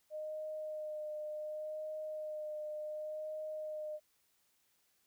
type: tone with vibrato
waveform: sine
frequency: 613 Hz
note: D#5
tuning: 26 cents flat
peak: -39 dBFS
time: 0.1-4 s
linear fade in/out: 50 ms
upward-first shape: sine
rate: 0.68 Hz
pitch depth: 17 cents each way
effects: white hiss -75 dBFS RMS until 5.06 s